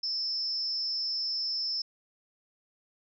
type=tone with amplitude modulation; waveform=sine; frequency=5260 Hz; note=E8; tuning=5 cents flat; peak=-26 dBFS; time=0.03-1.82 s; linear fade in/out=5 ms; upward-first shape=sine; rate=300 Hz; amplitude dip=65%; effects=none